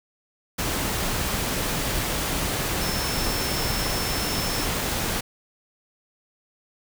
sine tone in noise, 5320 Hz, E8, 15 cents sharp, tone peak -32 dBFS, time 2.81-4.66 s, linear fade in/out 10 ms, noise pink, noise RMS -26 dBFS, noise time 0.58-5.21 s, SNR -9 dB, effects none

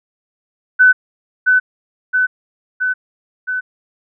sine tone with echo, 1506 Hz, F#6, 30 cents sharp, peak -5 dBFS, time 0.79-0.93 s, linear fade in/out 20 ms, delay 670 ms, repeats 4, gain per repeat -3 dB, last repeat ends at 3.61 s, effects none

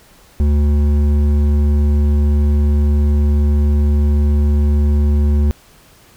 sine tone with hard clipping, 73.2 Hz, D2, 5 cents flat, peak -12 dBFS, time 0.4-5.51 s, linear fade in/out 0 ms, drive 9 dB, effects pink hiss -47 dBFS RMS until 6.16 s

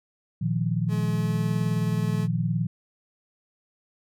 sine chord, Bb suspended fourth, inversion none, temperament equal, 116.54 / 155.56 / 174.61 Hz, Bb2 / Eb3 / F3, 0 / 0 / 0 cents, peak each -27 dBFS, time 0.41-2.67 s, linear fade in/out 10 ms
30% pulse tone with pitch glide, 212.9 to 215.4 Hz, G#3 to A3, +43 to -37 cents, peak -29 dBFS, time 0.88-2.28 s, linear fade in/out 50 ms, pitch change +20 cents, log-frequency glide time 1.09-1.36 s
effects none

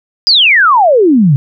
sine exponential sweep, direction down, 5070 to 129.2 Hz, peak -4 dBFS, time 0.27-1.36 s, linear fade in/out 0 ms, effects none

